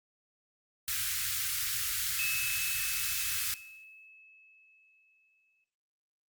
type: band-stop noise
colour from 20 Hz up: white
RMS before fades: -33 dBFS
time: 0.88-3.54 s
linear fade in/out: 0 ms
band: 130 to 1300 Hz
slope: 48 dB/octave
type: tone with exponential decay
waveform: sine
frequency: 2598 Hz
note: E7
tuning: 26 cents flat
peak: -31 dBFS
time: 2.19-5.64 s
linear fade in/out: 1 ms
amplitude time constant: 750 ms
effects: noise-tail reverb RT60 0.9 s tail -18 dB re dry + Opus 48 kbps